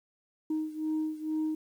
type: beating tone pair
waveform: sine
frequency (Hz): 311.1 / 313.3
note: D#4 / D#4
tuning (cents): 0 / +12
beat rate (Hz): 2.2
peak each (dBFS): -30 / -33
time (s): 0.5-1.55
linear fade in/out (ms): 5
effects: tanh soft clip ceiling -25 dBFS + 10-bit

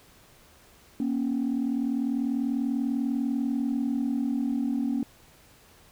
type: tone pair together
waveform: sine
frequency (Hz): 237 / 277.2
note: A#3 / C#4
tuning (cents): +29 / 0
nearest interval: minor third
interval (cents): 271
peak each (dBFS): -26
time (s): 1-5.03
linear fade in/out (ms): 2
effects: tanh soft clip ceiling -20 dBFS + pink hiss -56 dBFS RMS until 5.91 s

